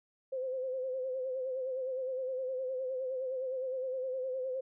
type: tone with vibrato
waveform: sine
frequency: 518 Hz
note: C5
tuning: 17 cents flat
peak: -33 dBFS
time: 0.32-4.61 s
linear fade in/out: 10 ms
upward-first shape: sine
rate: 9.7 Hz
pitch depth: 51 cents each way
effects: none